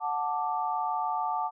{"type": "chord", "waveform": "sine", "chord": "D major", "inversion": "first", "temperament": "just", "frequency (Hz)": [734.2, 881, 1174.7], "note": ["F#5", "A5", "D6"], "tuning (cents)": [-14, 2, 0], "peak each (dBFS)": [-32, -30, -33], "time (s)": [0, 1.51], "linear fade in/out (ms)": 50, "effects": []}